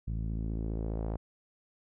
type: tone with low-pass filter sweep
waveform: sawtooth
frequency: 54.8 Hz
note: A1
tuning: 6 cents flat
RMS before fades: -34 dBFS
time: 0.07-1.17 s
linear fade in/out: 10 ms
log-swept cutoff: 150 to 770 Hz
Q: 1.3
effects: none